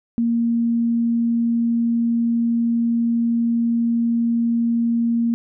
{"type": "tone", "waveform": "sine", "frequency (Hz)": 233.1, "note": "A#3", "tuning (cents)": 0, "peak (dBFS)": -16, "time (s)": [0.18, 5.34], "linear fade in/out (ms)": 0, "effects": []}